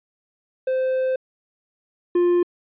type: tone pair in turn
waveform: triangle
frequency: 519 / 351.4 Hz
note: C5 / F4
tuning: -14 / +11 cents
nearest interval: perfect fifth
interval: 675 cents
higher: first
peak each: -17 / -13 dBFS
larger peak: second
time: 0.67-1.16 / 2.15-2.43 s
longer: first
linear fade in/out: 5 ms
effects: resampled to 8000 Hz